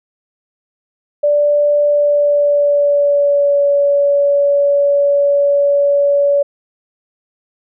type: tone with pitch glide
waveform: sine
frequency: 585 to 568.7 Hz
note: D5 to C#5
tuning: -7 to +44 cents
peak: -9 dBFS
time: 1.23-6.43 s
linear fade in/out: 10 ms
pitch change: -49 cents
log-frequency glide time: 1.84-3.62 s
effects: none